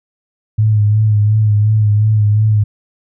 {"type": "tone with vibrato", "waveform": "sine", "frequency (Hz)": 106.4, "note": "G#2", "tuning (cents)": 42, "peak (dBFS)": -8, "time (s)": [0.58, 2.64], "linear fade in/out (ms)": 10, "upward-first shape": "sine", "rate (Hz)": 2.8, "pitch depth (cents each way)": 40, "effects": []}